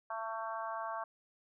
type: harmonic tone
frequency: 223.8 Hz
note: A3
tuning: 30 cents sharp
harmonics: 3 / 4 / 5 / 6 / 7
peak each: -42 / -42 / -41 / -48 / -48 dBFS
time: 0.1-1.04 s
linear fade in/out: 5 ms
effects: none